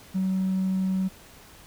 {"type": "tone with hard clipping", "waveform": "sine", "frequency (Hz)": 188.7, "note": "F#3", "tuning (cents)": 34, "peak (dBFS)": -23, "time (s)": [0.14, 1.09], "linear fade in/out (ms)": 20, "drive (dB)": 1, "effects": ["pink hiss -50 dBFS RMS until 1.66 s"]}